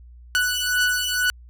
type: beating tone pair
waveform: sawtooth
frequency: 1480 / 1482.1 Hz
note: F#6 / F#6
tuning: 0 / +2 cents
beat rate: 2.1 Hz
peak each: -19 dBFS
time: 0.35-1.3 s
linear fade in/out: 0 ms
effects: added 60 Hz sine -42 dBFS peak until 1.49 s